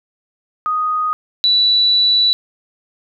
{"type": "tone pair in turn", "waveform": "sine", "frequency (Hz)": [1244.5, 3951], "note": ["D#6", "B7"], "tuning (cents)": [0, 0], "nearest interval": "octave + minor sixth", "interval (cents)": 2000, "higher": "second", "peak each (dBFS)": [-15, -10], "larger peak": "second", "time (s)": [[0.66, 1.13], [1.44, 2.33]], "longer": "second", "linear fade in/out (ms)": 0, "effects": []}